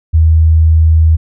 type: tone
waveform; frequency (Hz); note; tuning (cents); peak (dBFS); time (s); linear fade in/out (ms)
sine; 80; D#2; +49; -4; 0.13-1.17; 20
effects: none